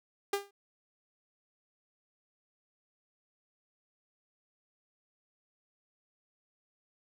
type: tone with exponential decay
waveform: sawtooth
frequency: 401.3 Hz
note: G4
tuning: 41 cents sharp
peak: -22 dBFS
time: 0.33-0.51 s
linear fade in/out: 5 ms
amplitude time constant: 37 ms
effects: none